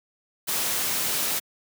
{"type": "noise", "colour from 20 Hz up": "white", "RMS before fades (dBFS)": -26, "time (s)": [0.47, 1.4], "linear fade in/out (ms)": 20, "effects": ["high-pass 100 Hz 12 dB/octave"]}